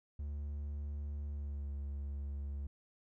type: tone with pitch glide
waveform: triangle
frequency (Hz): 72.6 to 70.57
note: D2 to C#2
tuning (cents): -19 to +32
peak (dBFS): -36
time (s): 0.19-2.67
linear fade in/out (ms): 5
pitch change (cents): -49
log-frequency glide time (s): 1.29-1.71
effects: none